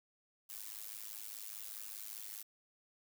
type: noise with amplitude modulation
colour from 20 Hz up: blue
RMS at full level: -43 dBFS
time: 0.49-2.43 s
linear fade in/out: 10 ms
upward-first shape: sine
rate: 105 Hz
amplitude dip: 100%
effects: none